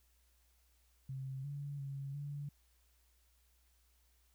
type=tone with pitch steps; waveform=sine; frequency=133.3 / 142.8 / 138.1 / 144 Hz; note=C3 / D3 / C#3 / D3; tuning=+33 / -48 / -6 / -34 cents; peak=-40 dBFS; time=1.09-2.49 s; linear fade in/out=5 ms; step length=350 ms; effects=added 60 Hz sine -70 dBFS peak until 4.34 s + white hiss -75 dBFS RMS until 4.34 s